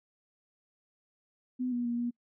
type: tone with pitch steps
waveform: sine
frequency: 252 / 242.1 / 237.7 / 239.9 Hz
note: B3 / B3 / A#3 / A#3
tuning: +35 / -34 / +34 / +50 cents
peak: -29 dBFS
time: 1.59-2.11 s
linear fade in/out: 20 ms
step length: 130 ms
effects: noise-tail reverb RT60 0.1 s tail -26 dB re dry